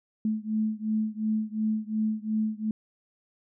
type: beating tone pair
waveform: sine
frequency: 215.7 / 218.5 Hz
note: A3 / A3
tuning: -34 / -12 cents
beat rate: 2.8 Hz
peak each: -28 / -29 dBFS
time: 0.25-2.71 s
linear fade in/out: 2 ms
effects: none